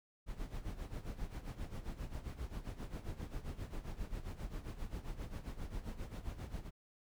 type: noise with tremolo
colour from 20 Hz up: brown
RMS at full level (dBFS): -41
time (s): 0.26-6.71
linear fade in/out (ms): 50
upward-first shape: sine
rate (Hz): 7.5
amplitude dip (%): 75
effects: none